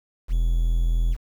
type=tone; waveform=triangle; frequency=41.73 Hz; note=E1; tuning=22 cents sharp; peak=-16 dBFS; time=0.28-1.17 s; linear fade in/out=50 ms; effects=8-bit